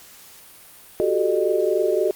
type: tone cluster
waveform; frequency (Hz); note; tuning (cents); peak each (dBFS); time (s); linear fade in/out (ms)
sine; 365.2 / 388.7 / 435.1 / 609; F#4 / G4 / A4 / D#5; -23 / -15 / -19 / -37; -23; 1-2.11; 0
effects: white hiss -46 dBFS RMS until 2.15 s + Opus 48 kbps